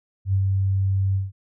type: tone with ADSR envelope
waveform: sine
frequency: 96.7 Hz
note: G2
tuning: 23 cents flat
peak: -16 dBFS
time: 0.25-1.32 s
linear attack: 83 ms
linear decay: 75 ms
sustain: -2 dB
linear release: 170 ms
effects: none